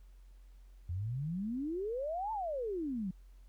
sine exponential two-way sweep, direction up then down, 82.41 to 906 to 176.9 Hz, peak -34 dBFS, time 0.89-3.11 s, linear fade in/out 5 ms, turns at 2.32 s, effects added 45 Hz sine -53 dBFS peak until 3.48 s + pink hiss -74 dBFS RMS until 3.48 s

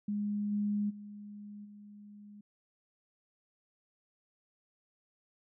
sine tone with level steps, 206.4 Hz, G#3, 10 cents flat, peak -31 / -29 / -44 / -49 dBFS, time 0.08-2.41 s, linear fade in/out 5 ms, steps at 0.51 / 0.89 / 1.64 s, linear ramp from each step 20 ms, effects none

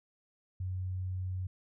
sine tone, 92.5 Hz, F#2, in tune, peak -33 dBFS, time 0.6-1.47 s, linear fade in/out 5 ms, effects none

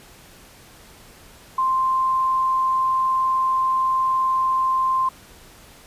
sine tone, 1046.5 Hz, C6, in tune, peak -17 dBFS, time 1.58-5.09 s, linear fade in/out 5 ms, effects pink hiss -47 dBFS RMS until 5.86 s + resampled to 32000 Hz

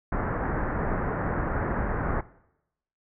pink low-pass noise, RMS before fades -28 dBFS, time 0.12-2.21 s, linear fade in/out 5 ms, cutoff 1800 Hz, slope 48 dB/octave, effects noise-tail reverb RT60 0.8 s tail -19 dB re dry

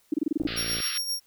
sine tone bursts, 303.6 Hz, D#4, 42 cents flat, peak -20 dBFS, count 8, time 0.12-0.469 s, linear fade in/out 5 ms, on 20 ms, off 27 ms
click train, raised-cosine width 2 ms, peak -24 dBFS, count 24, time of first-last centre 0.4-0.803 s, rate 57.1 Hz
white band-pass noise, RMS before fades -35 dBFS, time 0.47-0.98 s, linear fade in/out 5 ms, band 1200 to 4800 Hz, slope 96 dB/octave
sawtooth tone with tremolo, 5570 Hz, F8, 5 cents flat, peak -23 dBFS, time 0.56-1.2 s, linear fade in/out 20 ms, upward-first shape sine, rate 7.6 Hz, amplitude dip 55%
effects white hiss -64 dBFS RMS until 1.26 s

